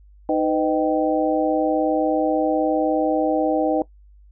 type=harmonic tone with a mistuned harmonic; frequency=155.3 Hz; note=D#3; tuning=3 cents flat; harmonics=2 / 3 / 4 / 5; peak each=-21 / -23 / -23 / -24 dBFS; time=0.29-3.82 s; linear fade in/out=2 ms; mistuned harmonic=3; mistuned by=+130 cents; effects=noise-tail reverb RT60 0.1 s tail -18 dB re dry + added 50 Hz sine -46 dBFS peak until 4.31 s